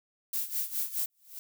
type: noise with tremolo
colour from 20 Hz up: violet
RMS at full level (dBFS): -30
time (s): 0.33-1.06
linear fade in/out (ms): 5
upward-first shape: sine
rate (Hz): 4.8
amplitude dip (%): 80
type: noise with exponential growth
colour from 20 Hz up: violet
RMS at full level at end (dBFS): -39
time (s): 1.1-1.39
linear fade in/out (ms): 1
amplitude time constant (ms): 61
effects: none